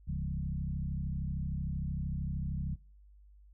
sine tone with frequency modulation, 107.7 Hz, A2, 37 cents flat, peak -32 dBFS, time 0.07-2.76 s, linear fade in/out 20 ms, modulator 33.1 Hz, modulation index 2.2, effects noise-tail reverb RT60 0.4 s tail -25 dB re dry + added 50 Hz sine -55 dBFS peak until 3.53 s

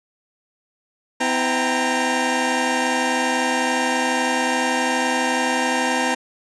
20% pulse tone cluster, 254.4 / 328.8 / 795 / 924 Hz, C4 / E4 / G5 / A#5, -48 / -4 / +24 / -16 cents, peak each -18 / -23 / -20 / -18 dBFS, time 1.2-6.15 s, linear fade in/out 10 ms, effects resampled to 22050 Hz

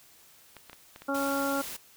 clicks, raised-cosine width 0.3 ms, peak -29 dBFS, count 6, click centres 0.567 / 0.697 / 0.731 / 0.961 / 1.02 / 1.288 s
harmonic tone, 277.2 Hz, C#4, in tune, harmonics 1 / 2 / 3 / 4 / 5, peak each -31 / -32 / -36 / -39 / -33 dBFS, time 1.08-1.62 s, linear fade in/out 10 ms
white noise, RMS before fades -39 dBFS, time 1.14-1.77 s, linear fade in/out 10 ms
effects white hiss -57 dBFS RMS until 1.96 s

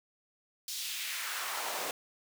pink noise with high-pass filter sweep, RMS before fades -37 dBFS, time 0.68-1.91 s, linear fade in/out 2 ms, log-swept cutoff 4700 to 470 Hz, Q 1.5, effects none

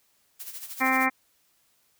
blue noise with tremolo, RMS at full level -37 dBFS, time 0.39-1.07 s, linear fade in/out 20 ms, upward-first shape sine, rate 13 Hz, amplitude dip 65%
harmonic tone, 261.6 Hz, C4, in tune, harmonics 1 / 2 / 3 / 4 / 5 / 6 / 7 / 8 / 9, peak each -28 / -36 / -28 / -29 / -30 / -37 / -28 / -28 / -30 dBFS, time 0.8-1.1 s, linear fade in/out 20 ms
effects white hiss -67 dBFS RMS until 1.99 s

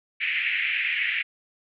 pink band-pass noise, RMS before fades -26 dBFS, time 0.2-1.23 s, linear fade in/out 20 ms, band 1900 to 2700 Hz, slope 48 dB/octave, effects none

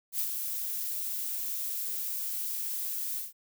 violet noise with ADSR envelope, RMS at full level -29 dBFS, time 0.12-3.33 s, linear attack 77 ms, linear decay 67 ms, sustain -5 dB, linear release 160 ms, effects none

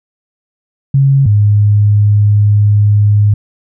sine tone pair in turn, 137.1 / 103.72 Hz, C#3 / G#2, -19 / -2 cents, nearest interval perfect fourth, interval 483 cents, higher first, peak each -5 dBFS, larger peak neither, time 0.94-1.26 / 1.26-3.34 s, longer second, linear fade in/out 5 ms, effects none

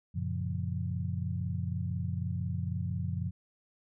sine chord, Gb major seventh, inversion none, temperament equal, 92.5 / 116.54 / 138.59 / 174.61 Hz, Gb2 / Bb2 / Db3 / F3, 0 / 0 / 0 / 0 cents, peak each -34 / -38 / -38 / -37 dBFS, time 0.14-3.31 s, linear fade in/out 20 ms, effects none

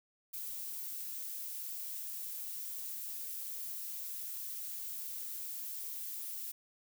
violet noise, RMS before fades -42 dBFS, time 0.33-6.52 s, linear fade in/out 10 ms, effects none

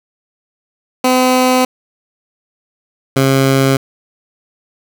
15% pulse tone pair in turn, 254.9 / 135.03 Hz, C4 / C#3, -45 / -45 cents, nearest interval major seventh, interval 1100 cents, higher first, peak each -3 dBFS, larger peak neither, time 1.04-1.65 / 3.16-3.77 s, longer neither, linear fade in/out 5 ms, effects none

